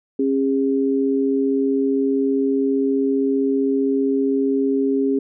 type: tone pair together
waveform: sine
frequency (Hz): 271.5 / 406.8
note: C#4 / G#4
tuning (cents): -36 / -36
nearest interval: perfect fifth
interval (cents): 700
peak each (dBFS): -18 / -20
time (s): 0.19-5.19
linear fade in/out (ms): 5
effects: none